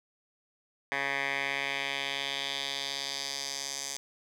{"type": "tone with band-pass filter sweep", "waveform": "10% pulse", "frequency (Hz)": 138.59, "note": "C#3", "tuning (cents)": 0, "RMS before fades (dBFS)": -34, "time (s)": [0.92, 3.97], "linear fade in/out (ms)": 0, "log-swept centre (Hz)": [1800, 6500], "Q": 2.2, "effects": []}